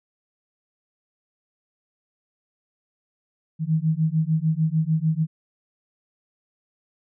sine beating tone pair, 155.56 / 162.26 Hz, D#3 / E3, 0 / -27 cents, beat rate 6.7 Hz, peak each -22 dBFS, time 3.59-5.27 s, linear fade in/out 50 ms, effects none

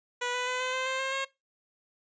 10% pulse tone with pitch steps, 490 / 496.8 / 503.8 / 510.8 / 517.9 / 525.2 / 532.5 / 539.9 Hz, B4 / B4 / B4 / C5 / C5 / C5 / C5 / C#5, -14 / +10 / +34 / -42 / -18 / +6 / +30 / -46 cents, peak -21 dBFS, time 0.21-1.25 s, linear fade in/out 10 ms, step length 130 ms, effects noise-tail reverb RT60 0.2 s tail -19 dB re dry + resampled to 16000 Hz

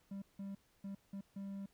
triangle tone bursts at uneven times, 197.1 Hz, G3, 10 cents sharp, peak -40 dBFS, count 5, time 0.11-0.22 / 0.39-0.55 / 0.84-0.95 / 1.13-1.21 / 1.36-1.66 s, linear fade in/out 5 ms, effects pink hiss -73 dBFS RMS until 1.73 s

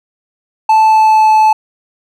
triangle tone with pitch glide, 876 to 867.9 Hz, A5 to A5, -8 to -24 cents, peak -3 dBFS, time 0.69-1.53 s, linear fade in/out 5 ms, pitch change -16 cents, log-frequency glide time 0.81-1.3 s, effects none

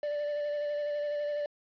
triangle tone with vibrato, 587.3 Hz, D5, in tune, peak -28 dBFS, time 0.03-1.46 s, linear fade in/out 2 ms, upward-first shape sine, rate 12 Hz, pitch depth 15 cents each way, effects resampled to 11025 Hz + 9-bit

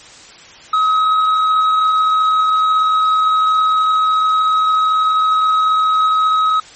sine tone with hard clipping, 1273 Hz, D#6, 39 cents sharp, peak -12 dBFS, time 0.73-6.6 s, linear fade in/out 5 ms, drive 4 dB, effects white hiss -39 dBFS RMS until 6.75 s + MP3 32 kbps

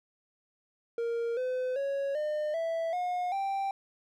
triangle tone with pitch steps, 466.2 / 508.4 / 554.4 / 604.6 / 659.3 / 719 / 784.1 Hz, A#4 / C5 / C#5 / D#5 / E5 / F#5 / G5, 0 / -50 / 0 / -50 / 0 / -50 / 0 cents, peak -27 dBFS, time 0.98-3.71 s, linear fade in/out 2 ms, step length 390 ms, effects none

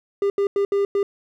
triangle tone bursts at uneven times, 400 Hz, G4, 35 cents sharp, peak -15 dBFS, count 5, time 0.22-0.3 / 0.38-0.47 / 0.56-0.65 / 0.72-0.85 / 0.95-1.03 s, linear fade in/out 2 ms, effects none

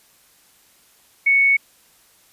sine tone, 2217 Hz, C#7, in tune, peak -12 dBFS, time 1.26-1.57 s, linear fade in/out 10 ms, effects white hiss -55 dBFS RMS until 2.32 s + resampled to 32000 Hz

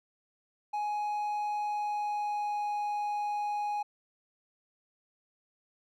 triangle tone with pitch glide, 835 to 830.2 Hz, G#5 to G#5, +9 to -1 cents, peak -28 dBFS, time 0.73-3.83 s, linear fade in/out 10 ms, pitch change -10 cents, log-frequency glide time 1.63-2.66 s, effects none

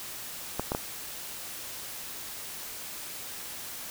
clicks, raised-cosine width 1 ms, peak -14 dBFS, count 3, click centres 0.596 / 0.719 / 0.749 s, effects white hiss -40 dBFS RMS until 3.9 s

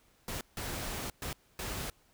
pink noise bursts at uneven times, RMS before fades -38 dBFS, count 4, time 0.28-0.41 / 0.57-1.1 / 1.22-1.33 / 1.59-1.9 s, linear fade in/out 2 ms, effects pink hiss -67 dBFS RMS until 2.13 s

